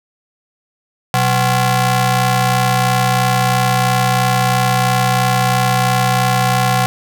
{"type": "ring-modulated tone", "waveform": "sawtooth", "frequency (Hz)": 313, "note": "D#4", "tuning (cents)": 10, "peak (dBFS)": -5, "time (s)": [1.14, 6.86], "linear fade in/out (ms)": 0, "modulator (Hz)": 438, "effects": []}